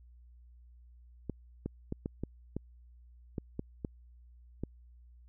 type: clicks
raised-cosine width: 3 ms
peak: -22 dBFS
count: 10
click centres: 1.297 / 1.66 / 1.924 / 2.059 / 2.236 / 2.566 / 3.382 / 3.594 / 3.848 / 4.636 s
effects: added 60 Hz sine -54 dBFS peak until 5.28 s